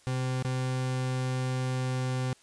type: tone with dropouts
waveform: 40% pulse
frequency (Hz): 128.6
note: C3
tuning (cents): -30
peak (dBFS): -27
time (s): 0.07-2.33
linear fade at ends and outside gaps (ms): 0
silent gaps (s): 0.425-0.448
effects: white hiss -60 dBFS RMS until 2.42 s + resampled to 22050 Hz